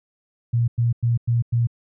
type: tone bursts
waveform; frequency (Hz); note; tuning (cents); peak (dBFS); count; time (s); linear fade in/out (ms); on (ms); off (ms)
sine; 118.1; A#2; +23; -16; 5; 0.53-1.672; 10; 150; 98
effects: none